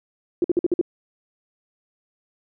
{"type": "tone bursts", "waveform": "sine", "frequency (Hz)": 349.2, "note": "F4", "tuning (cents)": 0, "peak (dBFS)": -15, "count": 6, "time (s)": [0.42, 0.813], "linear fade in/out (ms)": 2, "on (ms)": 23, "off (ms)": 51, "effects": []}